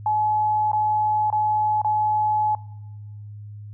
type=tone with dropouts; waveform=sine; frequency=852 Hz; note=G#5; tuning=44 cents sharp; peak=-18 dBFS; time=0.06-2.55 s; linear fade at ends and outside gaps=2 ms; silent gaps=0.717-0.731 / 1.302-1.326 / 1.817-1.846 s; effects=noise-tail reverb RT60 1.0 s tail -21 dB re dry + added 104 Hz sine -35 dBFS peak until 3.73 s